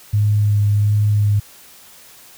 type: tone with vibrato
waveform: sine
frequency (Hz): 103.83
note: G#2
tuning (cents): 0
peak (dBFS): -12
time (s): 0.13-1.4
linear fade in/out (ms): 10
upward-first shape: sine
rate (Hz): 1.4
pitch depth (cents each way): 14
effects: white hiss -44 dBFS RMS until 2.37 s